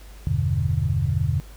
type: chord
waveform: sine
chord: E minor seventh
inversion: none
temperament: equal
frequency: 82.41 / 98 / 123.47 / 146.83 Hz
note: E2 / G2 / B2 / D3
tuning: 0 / 0 / 0 / 0 cents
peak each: -25 dBFS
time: 0.27-1.4 s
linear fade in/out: 0 ms
effects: added 50 Hz sine -40 dBFS peak until 1.56 s + pink hiss -50 dBFS RMS until 1.56 s